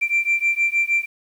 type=beating tone pair; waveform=sine; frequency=2352 / 2358.4 Hz; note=D7 / D7; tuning=+2 / +7 cents; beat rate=6.4 Hz; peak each=-19 / -19 dBFS; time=0.01-1.06 s; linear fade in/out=20 ms; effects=tanh soft clip ceiling -12 dBFS + 8-bit